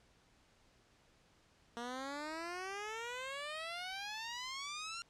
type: exponential sweep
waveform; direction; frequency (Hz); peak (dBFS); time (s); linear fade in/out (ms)
10% pulse; up; 233.1 to 1396.9; -33; 1.77-5.02; 0
effects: pink hiss -69 dBFS RMS until 5.09 s + low-pass 7000 Hz 12 dB/octave